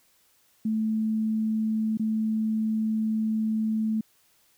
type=tone with dropouts; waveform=sine; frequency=218.9 Hz; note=A3; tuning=9 cents flat; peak=-23 dBFS; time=0.65-4.01 s; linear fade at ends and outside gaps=5 ms; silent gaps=1.973-1.995 s; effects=white hiss -64 dBFS RMS until 4.57 s